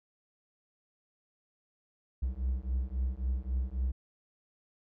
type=beating tone pair; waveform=triangle; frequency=62 / 65.7 Hz; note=B1 / C2; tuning=+7 / +8 cents; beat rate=3.7 Hz; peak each=-31 dBFS; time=2.22-3.92 s; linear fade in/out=10 ms; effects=none